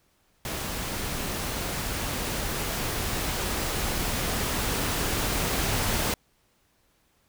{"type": "noise with level ramp", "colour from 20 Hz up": "pink", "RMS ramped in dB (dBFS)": [-32, -26], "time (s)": [0.45, 6.14], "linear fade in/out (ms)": 2, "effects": ["pink hiss -67 dBFS RMS until 7.28 s"]}